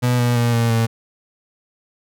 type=tone with pitch steps; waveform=35% pulse; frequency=123.47 / 121.07 / 118.71 / 116.41 / 114.14 Hz; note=B2 / B2 / A#2 / A#2 / A#2; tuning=0 / -34 / +32 / -2 / -36 cents; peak=-13 dBFS; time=0.02-0.87 s; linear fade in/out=20 ms; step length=170 ms; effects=none